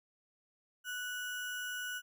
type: tone with sample-and-hold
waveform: sine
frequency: 1480 Hz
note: F#6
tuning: in tune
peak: -37 dBFS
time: 0.84-2.02 s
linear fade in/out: 50 ms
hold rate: 4410 Hz
effects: none